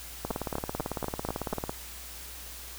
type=two click trains; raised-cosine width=1 ms; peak=-16 / -17 dBFS; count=6 / 27; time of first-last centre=0.31-1.532 / 0.25-1.694 s; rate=4.09 / 18 Hz; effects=added 60 Hz sine -47 dBFS peak until 2.78 s + white hiss -44 dBFS RMS until 2.78 s